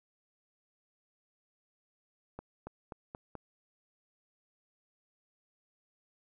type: accelerating click train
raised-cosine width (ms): 1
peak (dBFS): -28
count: 5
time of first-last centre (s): 2.39-3.353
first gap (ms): 280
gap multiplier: 0.9
effects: none